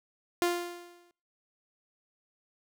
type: tone with exponential decay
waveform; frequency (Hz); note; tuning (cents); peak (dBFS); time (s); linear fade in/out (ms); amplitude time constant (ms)
sawtooth; 349.2; F4; 0; -19; 0.42-1.11; 0; 150
effects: noise-tail reverb RT60 0.6 s tail -26 dB re dry